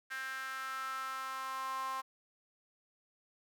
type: tone with high-pass filter sweep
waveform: sawtooth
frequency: 264.2 Hz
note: C4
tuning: 17 cents sharp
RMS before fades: -40 dBFS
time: 0.1-2.02 s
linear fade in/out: 20 ms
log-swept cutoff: 1600 to 1000 Hz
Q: 6.5
effects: none